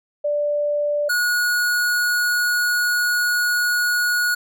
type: tone pair in turn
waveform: sine / square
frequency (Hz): 587.3 / 1452.8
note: D5 / F#6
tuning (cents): 0 / -32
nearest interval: octave + major third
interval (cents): 1568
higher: second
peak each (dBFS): -18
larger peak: neither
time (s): 0.24-1.09 / 1.09-4.35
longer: second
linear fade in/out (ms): 10
effects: none